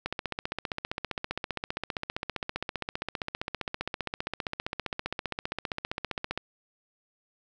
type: click train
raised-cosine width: 0.3 ms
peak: -15 dBFS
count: 97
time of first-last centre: 0.06-6.376 s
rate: 15.2 Hz
effects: none